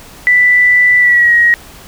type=tone with pitch glide; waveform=sine; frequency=1979 to 1891.8 Hz; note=B6 to A#6; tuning=+3 to +25 cents; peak=-5 dBFS; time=0.27-1.54 s; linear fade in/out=0 ms; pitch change=-78 cents; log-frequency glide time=0.98-1.33 s; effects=pink hiss -36 dBFS RMS until 1.87 s